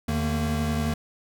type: tone cluster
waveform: square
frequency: 79.9 / 152.1 / 228.5 Hz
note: D#2 / D#3 / A#3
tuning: +47 / -39 / -34 cents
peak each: -29 / -30 / -28 dBFS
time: 0.08-0.94 s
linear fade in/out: 5 ms
effects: none